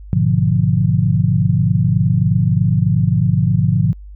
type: chord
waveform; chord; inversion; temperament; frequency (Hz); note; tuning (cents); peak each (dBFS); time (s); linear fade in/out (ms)
sine; G# diminished seventh; none; equal; 103.83 / 123.47 / 146.83 / 174.61; G#2 / B2 / D3 / F3; 0 / 0 / 0 / 0; -17; 0.13-3.93; 0
effects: added 50 Hz sine -32 dBFS peak until 4.15 s